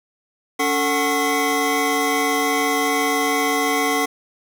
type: tone cluster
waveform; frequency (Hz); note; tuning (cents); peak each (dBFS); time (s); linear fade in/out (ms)
square; 283.6 / 446.3 / 743 / 1092 / 2031; C#4 / A4 / F#5 / C#6 / B6; +40 / +25 / +7 / -26 / +48; -25; 0.59-4.06; 10
effects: none